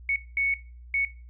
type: tone bursts at uneven times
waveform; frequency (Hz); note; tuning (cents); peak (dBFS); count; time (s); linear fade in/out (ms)
sine; 2217; C#7; 0; -22; 3; 0.09-0.16 / 0.37-0.54 / 0.94-1.05; 2
effects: noise-tail reverb RT60 0.4 s tail -19 dB re dry + added 60 Hz sine -43 dBFS peak until 1.29 s

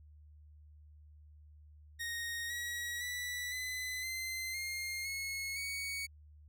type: tone with pitch steps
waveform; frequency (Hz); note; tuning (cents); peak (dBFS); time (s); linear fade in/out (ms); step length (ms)
sawtooth; 1864.7 / 1913.8 / 1964.2 / 2016 / 2069 / 2123 / 2179 / 2237; A#6 / A#6 / B6 / B6 / C7 / C7 / C#7 / C#7; 0 / +45 / -10 / +35 / -20 / +25 / -30 / +15; -34; 1.99-6.07; 20; 510
effects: added 75 Hz sine -55 dBFS peak until 6.48 s

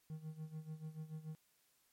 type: tone with tremolo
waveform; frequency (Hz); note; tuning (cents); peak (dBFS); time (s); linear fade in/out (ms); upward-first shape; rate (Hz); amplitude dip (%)
triangle; 156.6; D#3; +11; -40; 0.1-1.35; 0; sine; 6.9; 80
effects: white hiss -75 dBFS RMS until 1.92 s + MP3 64 kbps

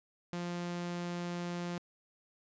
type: tone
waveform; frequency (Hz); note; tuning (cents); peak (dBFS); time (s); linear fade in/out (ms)
sawtooth; 174.61; F3; 0; -32; 0.33-1.78; 0
effects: resampled to 16000 Hz

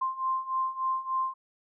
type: beating tone pair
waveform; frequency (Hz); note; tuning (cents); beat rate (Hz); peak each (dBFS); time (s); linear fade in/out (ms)
sine; 1046.5 / 1049.9; C6 / C6; 0 / +6; 3.4; -32 / -29; 0.01-1.34; 10
effects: none

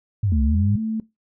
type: linear two-way sweep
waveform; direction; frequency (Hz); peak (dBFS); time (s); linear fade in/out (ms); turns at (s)
sine; down then up; 110.1 to 63.4 to 110.1; -17; 0.23-0.76; 5; 0.42
type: tone with vibrato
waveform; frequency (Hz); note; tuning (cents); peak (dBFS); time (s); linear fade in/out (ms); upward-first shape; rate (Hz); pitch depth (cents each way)
sine; 212.2; G#3; +38; -22; 0.32-1; 2; square; 2.2; 67
effects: noise-tail reverb RT60 0.2 s tail -20 dB re dry

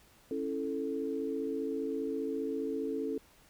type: chord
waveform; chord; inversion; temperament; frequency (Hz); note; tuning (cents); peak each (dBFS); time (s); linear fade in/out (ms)
sine; A major; first; just; 275 / 330 / 440; C#4 / E4 / A4; -14 / +2 / 0; -36 / -39 / -35; 0.31-3.18; 2
effects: pink hiss -62 dBFS RMS until 3.49 s

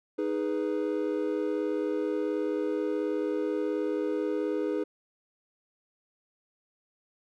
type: chord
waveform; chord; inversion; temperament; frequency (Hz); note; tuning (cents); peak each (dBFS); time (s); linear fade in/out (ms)
triangle; G# minor; second; equal; 311.1 / 415.3 / 493.9; D#4 / G#4 / B4; 0 / 0 / 0; -29 / -29 / -31; 0.18-4.84; 10
effects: none

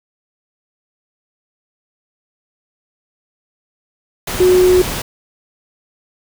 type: tone in noise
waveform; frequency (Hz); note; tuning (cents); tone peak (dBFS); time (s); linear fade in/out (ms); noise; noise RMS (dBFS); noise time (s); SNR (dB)
sine; 365.4; F#4; -22; -7; 4.4-4.82; 5; pink; -22; 4.27-5.02; +12
effects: none

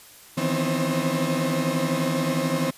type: tone cluster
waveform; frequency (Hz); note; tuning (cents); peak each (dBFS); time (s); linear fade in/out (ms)
35% pulse; 155.7 / 167.2 / 250.5 / 263.4 / 535; D#3 / E3 / B3 / C4 / C5; +2 / +25 / +25 / +12 / +38; -27; 0.37-2.71; 10
effects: white hiss -48 dBFS RMS until 2.77 s + resampled to 32000 Hz

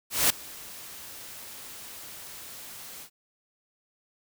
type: noise with ADSR envelope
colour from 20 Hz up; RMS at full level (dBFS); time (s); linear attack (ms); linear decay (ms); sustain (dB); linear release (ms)
white; -20; 0.1-3.1; 200; 4; -23; 80
effects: none

